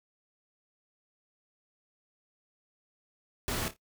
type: noise with echo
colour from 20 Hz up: pink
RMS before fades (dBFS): -33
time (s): 3.48-3.68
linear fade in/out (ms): 0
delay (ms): 28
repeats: 3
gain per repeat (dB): -11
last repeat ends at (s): 3.764
effects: noise-tail reverb RT60 0.1 s tail -20 dB re dry